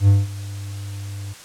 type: tone with ADSR envelope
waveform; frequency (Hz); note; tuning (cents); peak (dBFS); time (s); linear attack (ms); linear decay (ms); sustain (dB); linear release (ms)
triangle; 99.8; G2; +32; -6; 0-1.34; 79; 190; -20; 21
effects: white hiss -41 dBFS RMS until 1.44 s + low-pass 9000 Hz 12 dB/octave